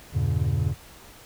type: chord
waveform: triangle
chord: E diminished seventh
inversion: none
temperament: just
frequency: 82.41 / 98.89 / 118.67 / 142.4 Hz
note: E2 / G2 / Bb2 / Db3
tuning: 0 / +16 / +31 / +47 cents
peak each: -25 dBFS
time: 0.12-0.75 s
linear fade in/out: 50 ms
effects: pink hiss -48 dBFS RMS until 1.25 s